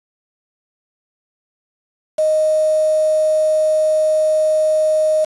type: tone with quantisation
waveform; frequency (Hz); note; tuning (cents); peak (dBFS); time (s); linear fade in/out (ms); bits
sine; 622.3; D#5; 0; -12; 2.18-5.25; 10; 5
effects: resampled to 24000 Hz